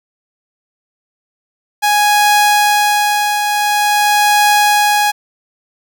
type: tone with tremolo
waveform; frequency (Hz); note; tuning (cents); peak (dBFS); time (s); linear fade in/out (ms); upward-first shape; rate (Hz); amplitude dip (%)
sawtooth; 830.6; G#5; 0; -4; 1.82-5.12; 20; triangle; 0.47; 50
effects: none